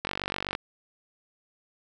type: click train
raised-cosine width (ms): 0.3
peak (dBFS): -13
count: 25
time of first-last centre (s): 0.05-0.551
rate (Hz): 47.9
effects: none